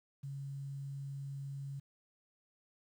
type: tone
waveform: sine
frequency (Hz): 138.59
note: C#3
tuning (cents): 0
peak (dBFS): -40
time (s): 0.23-1.8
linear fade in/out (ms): 10
effects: 11-bit